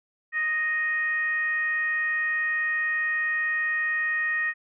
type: tone with frequency modulation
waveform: sine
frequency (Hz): 1864.7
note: A#6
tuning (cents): 0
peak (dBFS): -23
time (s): 0.32-4.54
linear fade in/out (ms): 50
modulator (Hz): 618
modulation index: 0.39
effects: none